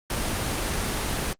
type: noise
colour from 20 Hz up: pink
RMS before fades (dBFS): -27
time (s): 0.1-1.33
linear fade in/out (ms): 2
effects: low-pass 12000 Hz 12 dB/octave + Opus 24 kbps